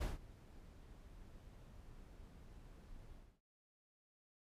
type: noise with ADSR envelope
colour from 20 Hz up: brown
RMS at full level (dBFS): -35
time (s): 0-3.41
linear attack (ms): 18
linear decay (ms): 160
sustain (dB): -22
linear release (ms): 280
effects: resampled to 32000 Hz